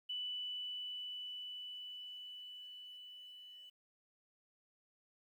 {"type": "tone with level ramp", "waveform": "sine", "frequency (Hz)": 2977, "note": "F#7", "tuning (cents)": 10, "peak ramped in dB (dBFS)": [-38, -53], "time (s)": [0.09, 3.7], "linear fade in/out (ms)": 10, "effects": ["12-bit"]}